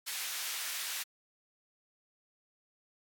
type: high-pass noise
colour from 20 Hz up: pink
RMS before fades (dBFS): -38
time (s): 0.06-1.04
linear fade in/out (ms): 20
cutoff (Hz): 2000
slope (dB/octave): 12
effects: AAC 64 kbps